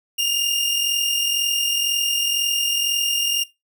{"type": "tone pair together", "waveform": "sawtooth", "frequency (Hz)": [2808, 2850], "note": ["F7", "F7"], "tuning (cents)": [9, 34], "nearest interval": "unison", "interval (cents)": 25, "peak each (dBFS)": [-16, -23], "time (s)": [0.18, 3.44], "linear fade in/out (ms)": 10, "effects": ["noise-tail reverb RT60 0.2 s tail -18 dB re dry"]}